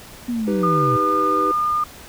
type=linear sweep; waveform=sine; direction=down; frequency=246.9 to 116.54 Hz; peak=-20 dBFS; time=0.28-0.97 s; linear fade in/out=10 ms
type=chord; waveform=triangle; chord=Eb augmented; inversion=none; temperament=equal; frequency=311.1 / 392 / 493.9 Hz; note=Eb4 / G4 / B4; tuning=0 / 0 / 0 cents; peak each=-23 dBFS; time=0.47-1.52 s; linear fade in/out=10 ms
type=tone; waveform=sine; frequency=1213 Hz; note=D#6; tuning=44 cents flat; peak=-17 dBFS; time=0.63-1.84 s; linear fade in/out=5 ms
effects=pink hiss -41 dBFS RMS until 2.08 s